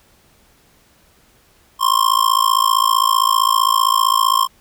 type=tone with amplitude modulation; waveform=square; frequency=1062 Hz; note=C6; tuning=25 cents sharp; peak=-9 dBFS; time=1.79-4.48 s; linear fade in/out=50 ms; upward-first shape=sine; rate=55.4 Hz; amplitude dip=100%; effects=pink hiss -54 dBFS RMS until 4.6 s